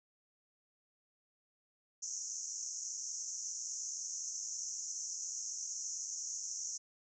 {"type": "band-pass noise", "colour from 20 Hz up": "white", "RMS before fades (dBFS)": -42, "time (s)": [2.02, 6.78], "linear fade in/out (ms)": 10, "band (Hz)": [5700, 6900], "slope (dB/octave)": 96, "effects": []}